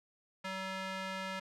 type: tone with band-pass filter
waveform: square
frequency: 190 Hz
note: F#3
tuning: 46 cents sharp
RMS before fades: -40 dBFS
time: 0.44-1.4 s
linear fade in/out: 10 ms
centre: 1900 Hz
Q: 0.76
effects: none